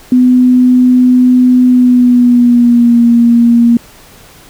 sine tone with pitch glide, 251 to 235.5 Hz, B3 to A#3, +28 to +18 cents, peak -3 dBFS, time 0.12-3.77 s, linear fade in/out 2 ms, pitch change -110 cents, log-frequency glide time 1.66-3.03 s, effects pink hiss -38 dBFS RMS until 4.49 s

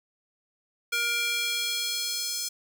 square tone with high-pass filter sweep, 472 Hz, A#4, 22 cents sharp, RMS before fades -29 dBFS, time 0.92-2.49 s, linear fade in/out 10 ms, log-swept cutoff 1900 to 5500 Hz, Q 1.7, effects none

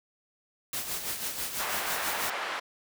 white noise with tremolo, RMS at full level -32 dBFS, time 0.73-2.3 s, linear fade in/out 2 ms, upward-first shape sine, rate 6.1 Hz, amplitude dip 55%
white band-pass noise, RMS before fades -34 dBFS, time 1.59-2.6 s, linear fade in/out 10 ms, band 610 to 1800 Hz, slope 12 dB/octave
effects none

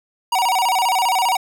square tone with vibrato, 846 Hz, G#5, 32 cents sharp, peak -16 dBFS, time 0.32-1.37 s, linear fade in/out 5 ms, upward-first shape square, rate 15 Hz, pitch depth 200 cents each way, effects none

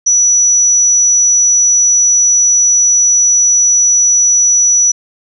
sine tone, 5900 Hz, F#8, 6 cents flat, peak -6 dBFS, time 0.06-4.92 s, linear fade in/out 10 ms, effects none

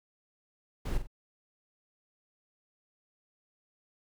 brown noise with echo, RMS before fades -30 dBFS, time 0.85-0.98 s, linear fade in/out 10 ms, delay 46 ms, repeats 2, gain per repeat -9 dB, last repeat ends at 1.072 s, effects none

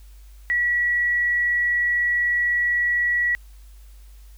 sine tone, 1934 Hz, B6, 37 cents flat, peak -18 dBFS, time 0.5-3.35 s, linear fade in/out 0 ms, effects added 50 Hz sine -42 dBFS peak until 4.37 s + white hiss -58 dBFS RMS until 4.37 s

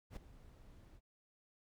brown noise with ADSR envelope, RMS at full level -43 dBFS, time 0.1-1.01 s, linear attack 68 ms, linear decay 4 ms, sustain -16 dB, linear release 55 ms, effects none

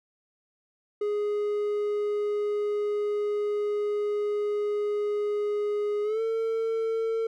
triangle tone with pitch glide, 415.3 to 450.3 Hz, G#4 to A4, 0 to +40 cents, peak -23 dBFS, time 1.01-7.27 s, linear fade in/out 5 ms, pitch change +140 cents, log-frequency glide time 6.03-6.21 s, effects none

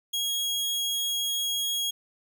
sawtooth tone, 3299 Hz, G#7, 12 cents flat, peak -23 dBFS, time 0.13-1.91 s, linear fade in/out 10 ms, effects none

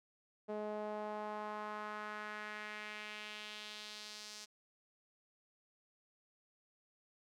sawtooth tone with band-pass filter sweep, 211.3 Hz, G#3, 30 cents sharp, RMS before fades -45 dBFS, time 0.48-4.46 s, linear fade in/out 20 ms, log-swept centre 540 to 5600 Hz, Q 1.9, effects none

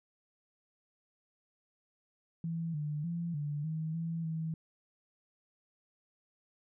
sine tone with pitch steps, 165.5 / 149.3 / 169.9 / 146.8 / 158.4 / 165.3 / 160.7 Hz, E3 / D3 / F3 / D3 / D#3 / E3 / E3, +7 / +29 / -47 / 0 / +31 / +5 / -44 cents, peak -33 dBFS, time 2.44-4.54 s, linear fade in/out 2 ms, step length 300 ms, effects none

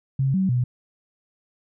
sine tone with pitch steps, 134.7 / 189.9 / 123.8 Hz, C#3 / F#3 / B2, -49 / +45 / +5 cents, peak -18 dBFS, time 0.19-0.64 s, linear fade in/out 5 ms, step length 150 ms, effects none

